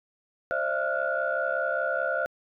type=tone cluster; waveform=sine; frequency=530 / 601 / 670 / 1397 / 1462 Hz; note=C5 / D5 / E5 / F6 / F#6; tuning=+22 / +40 / +28 / 0 / -21 cents; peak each=-31 dBFS; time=0.51-2.26 s; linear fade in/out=0 ms; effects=tanh soft clip ceiling -14 dBFS